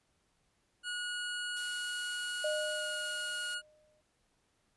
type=tone with pitch glide; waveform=25% pulse; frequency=1452 to 1442 Hz; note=F#6 to F#6; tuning=-33 to -45 cents; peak=-32 dBFS; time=0.83-3.62 s; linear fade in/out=50 ms; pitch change=-12 cents; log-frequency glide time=2.76-2.81 s
type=noise; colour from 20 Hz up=blue; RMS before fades=-45 dBFS; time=1.56-3.55 s; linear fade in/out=10 ms
type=tone with exponential decay; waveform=sine; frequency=611 Hz; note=D#5; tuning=32 cents flat; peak=-30 dBFS; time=2.44-4.01 s; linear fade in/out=5 ms; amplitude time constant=340 ms
effects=pink hiss -75 dBFS RMS until 4.76 s + resampled to 24000 Hz